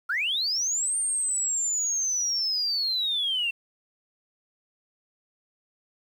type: linear two-way sweep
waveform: sine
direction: up then down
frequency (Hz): 1319 to 8870 to 2678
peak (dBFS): -23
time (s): 0.09-3.51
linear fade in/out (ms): 10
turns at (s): 0.97
effects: tanh soft clip ceiling -19 dBFS + 9-bit